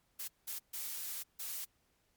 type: noise bursts at uneven times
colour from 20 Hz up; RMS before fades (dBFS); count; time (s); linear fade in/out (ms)
blue; -41; 4; 0.19-0.28 / 0.47-0.59 / 0.73-1.23 / 1.39-1.65; 10
effects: pink hiss -75 dBFS RMS until 2.16 s + MP3 96 kbps